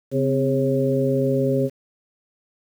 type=harmonic tone with a mistuned harmonic; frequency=135.9 Hz; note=C#3; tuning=34 cents flat; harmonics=1 / 2 / 3 / 4; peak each=-23 / -23 / -23 / -23 dBFS; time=0.11-1.7 s; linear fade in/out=50 ms; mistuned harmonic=2; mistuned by=-76 cents; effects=8-bit